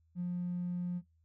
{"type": "tone with tanh clipping", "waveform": "triangle", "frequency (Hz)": 177.1, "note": "F3", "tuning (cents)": 24, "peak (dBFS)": -32, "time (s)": [0.15, 1.02], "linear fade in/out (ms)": 50, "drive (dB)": 1, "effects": ["noise-tail reverb RT60 0.2 s tail -21 dB re dry", "added 81 Hz sine -67 dBFS peak until 1.24 s"]}